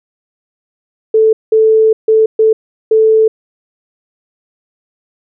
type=tone bursts at uneven times; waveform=sine; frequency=439.7 Hz; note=A4; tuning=1 cent flat; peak=-5 dBFS; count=5; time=1.14-1.33 / 1.52-1.93 / 2.08-2.26 / 2.39-2.53 / 2.91-3.28 s; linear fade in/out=5 ms; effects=none